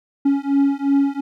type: beating tone pair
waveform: triangle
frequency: 277.2 / 280 Hz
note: C#4 / C#4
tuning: 0 / +18 cents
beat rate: 2.8 Hz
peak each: -16 dBFS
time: 0.25-1.21 s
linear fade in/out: 10 ms
effects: none